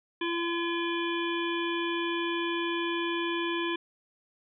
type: harmonic tone with a mistuned harmonic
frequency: 340 Hz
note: F4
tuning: 46 cents flat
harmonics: 1 / 3 / 5 / 7 / 9 / 10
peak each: -30 / -35 / -37 / -38 / -40 / -40 dBFS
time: 0.21-3.76 s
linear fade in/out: 5 ms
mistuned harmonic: 7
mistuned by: +24 cents
effects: none